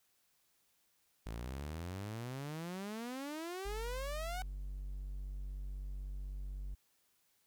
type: exponential sweep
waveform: sawtooth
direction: up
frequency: 52.8 to 756 Hz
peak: -37 dBFS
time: 1.26-4.42 s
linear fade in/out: 0 ms
type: tone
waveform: triangle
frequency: 48.02 Hz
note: G1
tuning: 35 cents flat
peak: -38 dBFS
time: 3.65-6.75 s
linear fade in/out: 10 ms
effects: white hiss -75 dBFS RMS until 7.46 s